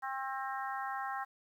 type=harmonic tone with a mistuned harmonic; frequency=265.7 Hz; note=C4; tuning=27 cents sharp; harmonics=3 / 4 / 5 / 6 / 7; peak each=-39 / -41 / -43 / -45 / -46 dBFS; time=0.02-1.25 s; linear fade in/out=20 ms; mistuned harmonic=4; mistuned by=+17 cents; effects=11-bit